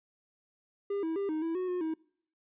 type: tone with pitch steps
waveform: triangle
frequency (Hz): 401.6 / 324.1 / 398 / 312.2 / 328.7 / 367.8 / 359.8 / 319.1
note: G4 / E4 / G4 / D#4 / E4 / F#4 / F#4 / D#4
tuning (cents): +42 / -29 / +26 / +6 / -5 / -10 / -48 / +44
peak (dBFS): -28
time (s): 0.9-1.94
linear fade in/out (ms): 5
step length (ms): 130
effects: noise-tail reverb RT60 0.6 s tail -24 dB re dry + resampled to 8000 Hz